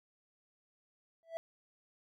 triangle tone with exponential growth, 659.3 Hz, E5, in tune, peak -31 dBFS, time 1.23-1.37 s, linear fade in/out 0 ms, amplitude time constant 30 ms, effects none

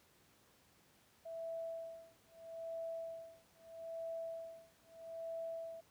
sine tone with tremolo, 659.3 Hz, E5, in tune, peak -40 dBFS, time 1.25-5.81 s, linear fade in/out 10 ms, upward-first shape sine, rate 0.78 Hz, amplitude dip 100%, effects pink hiss -69 dBFS RMS until 5.9 s + high-pass 80 Hz 12 dB/octave

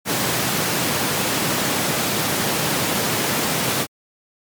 pink high-pass noise, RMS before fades -21 dBFS, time 0.05-3.87 s, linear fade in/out 50 ms, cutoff 120 Hz, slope 24 dB/octave, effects MP3 96 kbps

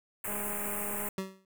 white band-stop noise, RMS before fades -36 dBFS, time 0.24-1.09 s, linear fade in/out 5 ms, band 2600 to 7900 Hz, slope 48 dB/octave
click train, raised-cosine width 1 ms, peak -29 dBFS, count 167, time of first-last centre 0.28-1.086 s, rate 206 Hz
25% pulse tone with exponential decay, 190.9 Hz, G3, 46 cents flat, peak -26 dBFS, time 1.18-1.45 s, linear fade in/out 2 ms, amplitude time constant 58 ms
effects none

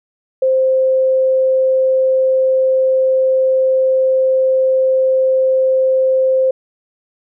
sine tone, 523.3 Hz, C5, in tune, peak -10 dBFS, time 0.42-6.51 s, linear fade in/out 5 ms, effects none

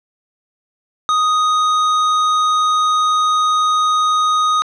sine tone with hard clipping, 1246 Hz, D#6, 2 cents sharp, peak -14 dBFS, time 1.09-4.62 s, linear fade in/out 0 ms, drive 11 dB, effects low-pass 7000 Hz 12 dB/octave

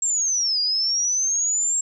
sine linear two-way sweep, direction down then up, 7560 to 4801 to 7560 Hz, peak -19 dBFS, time 0.02-1.81 s, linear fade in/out 5 ms, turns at 0.6 s, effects none

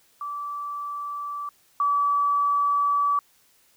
sine tone pair in turn, 1160 / 1148.7 Hz, D6 / D6, -22 / -39 cents, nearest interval unison, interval 17 cents, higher first, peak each -29 / -19 dBFS, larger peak second, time 0.21-1.49 / 1.8-3.19 s, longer second, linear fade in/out 2 ms, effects white hiss -61 dBFS RMS until 3.76 s

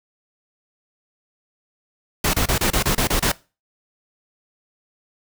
pink noise bursts, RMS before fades -19 dBFS, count 9, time 2.24-3.319 s, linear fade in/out 5 ms, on 95 ms, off 28 ms, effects noise-tail reverb RT60 0.3 s tail -21 dB re dry

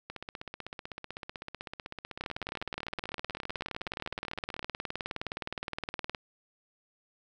two click trains, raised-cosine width 0.3 ms, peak -18 / -23 dBFS, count 77 / 73, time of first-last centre 2.21-6.148 / 0.1-4.628 s, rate 19.3 / 15.9 Hz, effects none

